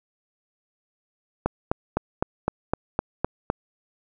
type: click train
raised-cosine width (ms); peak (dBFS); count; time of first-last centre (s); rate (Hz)
1; -7; 9; 1.46-3.501; 3.92
effects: none